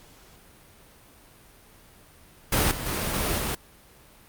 pink noise with level steps, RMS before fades -22 / -33 / -28 / -26 / -28 dBFS, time 2.52-3.55 s, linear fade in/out 5 ms, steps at 2.71 / 2.86 / 3.14 / 3.38 s, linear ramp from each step 2 ms, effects pink hiss -53 dBFS RMS until 4.28 s + Opus 48 kbps

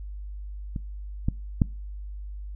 clicks, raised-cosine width 5 ms, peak -19 / -11 / -6 dBFS, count 3, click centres 0.762 / 1.285 / 1.618 s, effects noise-tail reverb RT60 0.3 s tail -23 dB re dry + added 50 Hz sine -34 dBFS peak until 2.55 s

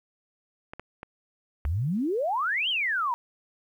clicks, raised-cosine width 0.5 ms, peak -23 dBFS, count 4, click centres 0.735 / 0.796 / 1.031 / 1.652 s
sine exponential two-way sweep, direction up then down, 65.8 to 3265 to 927 Hz, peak -24 dBFS, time 1.65-3.14 s, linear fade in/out 0 ms, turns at 2.69 s
effects 10-bit

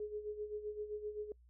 sine tone with tremolo, 421 Hz, G#4, 24 cents sharp, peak -37 dBFS, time 0-1.32 s, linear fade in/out 2 ms, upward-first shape sine, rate 7.7 Hz, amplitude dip 70%, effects noise-tail reverb RT60 0.1 s tail -26 dB re dry + added 60 Hz sine -61 dBFS peak until 1.49 s

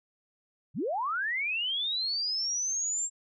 sine linear sweep, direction up, 98.4 to 7520 Hz, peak -28 dBFS, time 0.74-3.1 s, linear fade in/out 50 ms, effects none

